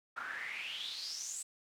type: noise with band-pass filter sweep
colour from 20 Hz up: pink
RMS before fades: -42 dBFS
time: 0.16-1.43 s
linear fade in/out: 10 ms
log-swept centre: 1300 to 8200 Hz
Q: 8.3
effects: none